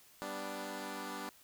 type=chord; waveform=10% pulse; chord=G major; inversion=none; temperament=equal; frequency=196 / 246.9 / 293.7 Hz; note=G3 / B3 / D4; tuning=0 / 0 / 0 cents; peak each=-37 / -38 / -35 dBFS; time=0.22-1.29 s; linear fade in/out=0 ms; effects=white hiss -62 dBFS RMS until 1.43 s